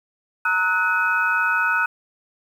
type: tone cluster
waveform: sine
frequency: 922 / 1285 / 1479 / 2533 Hz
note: A#5 / E6 / F#6 / D#7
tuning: -19 / -45 / -1 / +30 cents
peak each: -27 / -24 / -19 / -28 dBFS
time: 0.45-1.86 s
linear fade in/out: 5 ms
effects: 8-bit